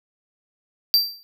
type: tone with exponential decay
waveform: square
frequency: 4693 Hz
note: D8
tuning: 2 cents flat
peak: -11 dBFS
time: 0.94-1.23 s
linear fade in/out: 0 ms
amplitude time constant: 63 ms
effects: none